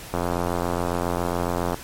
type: click train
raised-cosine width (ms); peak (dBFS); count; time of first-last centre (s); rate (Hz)
1; -10; 141; 0.14-1.744; 87.3
effects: pink hiss -39 dBFS RMS until 1.83 s + MP3 64 kbps